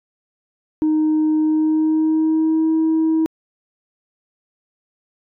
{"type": "tone with pitch glide", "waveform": "sine", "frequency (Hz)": [310, 319.8], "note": ["D#4", "D#4"], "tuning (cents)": [-6, 48], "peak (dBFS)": -12, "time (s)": [0.82, 3.26], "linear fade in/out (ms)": 0, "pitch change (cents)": 54, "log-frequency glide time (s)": [1.39, 2.72], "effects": ["tanh soft clip ceiling -12 dBFS"]}